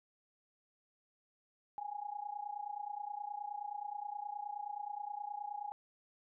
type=tone with amplitude modulation; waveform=sine; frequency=825 Hz; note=G#5; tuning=12 cents flat; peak=-36 dBFS; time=1.78-5.72 s; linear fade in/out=0 ms; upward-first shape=sine; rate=29.5 Hz; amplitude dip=85%; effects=none